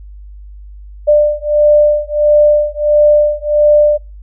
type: beating tone pair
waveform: sine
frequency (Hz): 594 / 595.5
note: D5 / D5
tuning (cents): +20 / +24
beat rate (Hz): 1.5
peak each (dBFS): -10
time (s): 1.07-3.98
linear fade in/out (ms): 20
effects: noise-tail reverb RT60 0.3 s tail -26 dB re dry + added 50 Hz sine -30 dBFS peak until 4.22 s